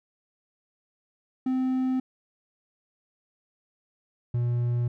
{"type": "tone pair in turn", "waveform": "triangle", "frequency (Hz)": [258.5, 120.46], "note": ["C4", "B2"], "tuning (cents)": [-21, -43], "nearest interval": "octave + minor second", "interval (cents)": 1322, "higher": "first", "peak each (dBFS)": [-21, -21], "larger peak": "neither", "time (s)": [[1.46, 2], [4.34, 4.88]], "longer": "neither", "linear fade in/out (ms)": 5, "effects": []}